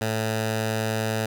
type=tone with notch filter; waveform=10% pulse; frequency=110 Hz; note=A2; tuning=in tune; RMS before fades=-26 dBFS; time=0.01-1.26 s; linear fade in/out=5 ms; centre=300 Hz; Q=1.7; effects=none